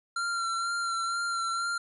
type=tone with vibrato; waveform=square; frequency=1372 Hz; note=F6; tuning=31 cents flat; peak=-29 dBFS; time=0.16-1.78 s; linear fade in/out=5 ms; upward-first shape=sine; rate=2.1 Hz; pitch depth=25 cents each way; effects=resampled to 24000 Hz + 11-bit